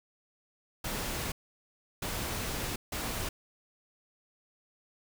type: noise bursts at uneven times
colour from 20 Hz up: pink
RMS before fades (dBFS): -35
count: 3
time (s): 0.84-1.32 / 2.02-2.76 / 2.92-3.29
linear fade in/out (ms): 5
effects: none